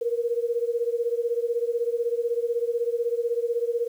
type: beating tone pair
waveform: sine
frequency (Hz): 466.2 / 482.2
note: A#4 / B4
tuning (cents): 0 / -41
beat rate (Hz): 16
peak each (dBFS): -25 / -27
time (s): 0.01-3.88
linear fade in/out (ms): 10
effects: 9-bit